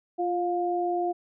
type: tone pair together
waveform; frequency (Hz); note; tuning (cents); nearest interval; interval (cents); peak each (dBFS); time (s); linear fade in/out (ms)
sine; 349.2 / 707.3; F4 / F5; 0 / +22; octave; 1222; -27; 0.18-1.13; 20
effects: none